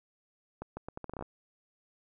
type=accelerating click train; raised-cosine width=1 ms; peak=-25 dBFS; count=11; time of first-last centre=0.62-1.224 s; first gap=150 ms; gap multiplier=0.77; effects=none